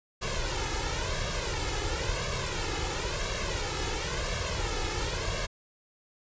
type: noise with flanger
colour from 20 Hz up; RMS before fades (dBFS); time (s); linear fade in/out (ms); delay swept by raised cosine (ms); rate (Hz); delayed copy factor
pink; -31; 0.21-5.47; 20; 1.8 to 2.36; 0.97; +0.8
effects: resampled to 16000 Hz